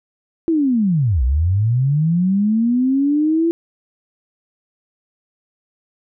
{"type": "linear two-way sweep", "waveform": "sine", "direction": "down then up", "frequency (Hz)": [338.9, 58.27, 338.9], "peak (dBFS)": -13, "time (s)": [0.48, 3.51], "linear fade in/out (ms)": 0, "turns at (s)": 1.23, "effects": []}